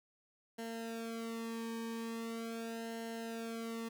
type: tone with flanger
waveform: sawtooth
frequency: 228.2 Hz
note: A#3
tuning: 37 cents flat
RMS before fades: -42 dBFS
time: 0.58-3.89 s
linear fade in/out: 10 ms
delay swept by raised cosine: 0.83 to 1.45 ms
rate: 0.41 Hz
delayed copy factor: -0.9
effects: 11-bit